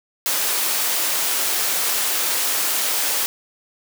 white high-pass noise, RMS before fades -21 dBFS, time 0.26-3.26 s, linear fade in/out 0 ms, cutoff 370 Hz, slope 12 dB/octave, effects none

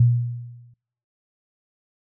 sine tone with exponential decay, 120 Hz, B2, 49 cents flat, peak -10 dBFS, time 0-0.74 s, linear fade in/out 5 ms, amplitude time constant 160 ms, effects noise-tail reverb RT60 0.7 s tail -26 dB re dry

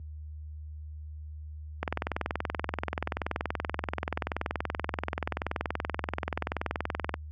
click train, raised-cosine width 0.5 ms, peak -14 dBFS, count 112, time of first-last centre 1.83-7.141 s, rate 20.9 Hz, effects added 76 Hz sine -33 dBFS peak until 7.31 s + high-pass 100 Hz 12 dB/octave

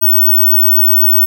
sine tone, 15804 Hz, B9, in tune, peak -6 dBFS, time 0.01-1.26 s, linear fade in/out 20 ms, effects none

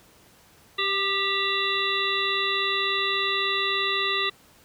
harmonic tone with a mistuned harmonic, 391.7 Hz, G4, 1 cent flat, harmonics 1 / 3 / 5 / 7 / 9 / 10, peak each -32 / -29 / -29 / -30 / -30 / -29 dBFS, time 0.78-4.3 s, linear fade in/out 10 ms, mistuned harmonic 3, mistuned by +27 cents, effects pink hiss -55 dBFS RMS until 4.64 s + high-pass 60 Hz 12 dB/octave

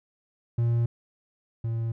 triangle tone pair in turn, 117.5 / 114.49 Hz, A#2 / A#2, +14 / -31 cents, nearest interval unison, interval 45 cents, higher first, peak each -19 / -24 dBFS, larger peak first, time 0.58-0.86 / 1.64-1.92 s, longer neither, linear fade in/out 5 ms, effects none

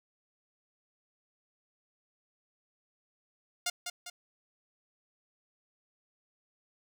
5% pulse tone with echo, 708 Hz, F5, 23 cents sharp, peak -18 dBFS, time 3.66-3.7 s, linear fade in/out 5 ms, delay 200 ms, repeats 2, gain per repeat -6 dB, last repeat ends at 4.1 s, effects none

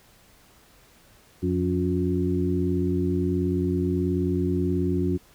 harmonic tone with a mistuned harmonic, 89.5 Hz, F2, 43 cents sharp, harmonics 1 / 2 / 3 / 4, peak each -27 / -27 / -27 / -27 dBFS, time 1.42-5.18 s, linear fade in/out 20 ms, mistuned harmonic 3, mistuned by +69 cents, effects pink hiss -56 dBFS RMS until 5.34 s

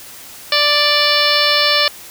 harmonic tone with a mistuned harmonic, 587.3 Hz, D5, in tune, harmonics 1 / 2 / 3 / 4 / 5 / 6 / 7 / 8 / 9, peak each -20 / -20 / -20 / -20 / -20 / -20 / -20 / -20 / -20 dBFS, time 0.52-1.88 s, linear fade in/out 2 ms, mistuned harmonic 8, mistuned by -74 cents, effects white hiss -36 dBFS RMS until 2.1 s

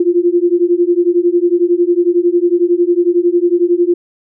sine beating tone pair, 344 / 355 Hz, F4 / F4, -26 / +28 cents, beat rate 11 Hz, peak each -12 dBFS, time 0-3.94 s, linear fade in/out 5 ms, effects none

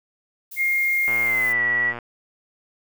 violet noise, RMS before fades -37 dBFS, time 0.51-1.53 s, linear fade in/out 10 ms
sine tone with pitch glide, 2129 to 1941.1 Hz, C7 to B6, +30 to -30 cents, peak -18 dBFS, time 0.56-1.94 s, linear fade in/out 50 ms, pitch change -160 cents, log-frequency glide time 1.23-1.62 s
click train, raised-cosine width 0.5 ms, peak -18 dBFS, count 109, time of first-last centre 1.08-1.988 s, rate 119 Hz
effects none

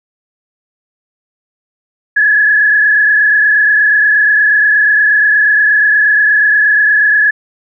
sine tone with frequency modulation, 1695 Hz, G#6, 35 cents sharp, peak -6 dBFS, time 2.16-7.31 s, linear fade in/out 10 ms, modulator 28.4 Hz, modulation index 1.5, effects none

